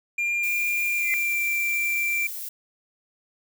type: tone with pitch glide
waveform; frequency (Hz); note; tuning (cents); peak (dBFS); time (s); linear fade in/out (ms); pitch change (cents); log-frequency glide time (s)
triangle; 2398 to 2355; D7 to D7; +36 to +4; -21; 0.18-2.27; 5; -32; 0.87-1.42
type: noise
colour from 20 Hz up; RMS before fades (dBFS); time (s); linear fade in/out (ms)
violet; -34; 0.43-2.49; 5
type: tone with exponential growth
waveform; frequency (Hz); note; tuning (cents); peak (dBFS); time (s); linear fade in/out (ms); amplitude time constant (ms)
sine; 2061; C7; -27; -20; 0.95-1.14; 0; 40
effects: none